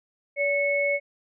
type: tone pair together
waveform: sine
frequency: 572 / 2200 Hz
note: D5 / C#7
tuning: -46 / -14 cents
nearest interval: octave + major seventh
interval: 2332 cents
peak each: -24 dBFS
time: 0.36-1 s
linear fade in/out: 50 ms
effects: none